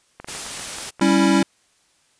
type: clicks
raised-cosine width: 0.5 ms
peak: -20 dBFS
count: 8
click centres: 0.2 / 0.245 / 0.286 / 0.35 / 0.464 / 0.596 / 0.785 / 0.996 s
type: noise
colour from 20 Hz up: white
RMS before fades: -30 dBFS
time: 0.27-0.91 s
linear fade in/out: 20 ms
type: chord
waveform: square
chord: C# diminished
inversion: second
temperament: equal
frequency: 196 / 277.2 / 329.6 Hz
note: G3 / C#4 / E4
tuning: 0 / 0 / 0 cents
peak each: -19 dBFS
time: 1.01-1.43 s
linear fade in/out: 5 ms
effects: white hiss -61 dBFS RMS until 2.19 s + resampled to 22050 Hz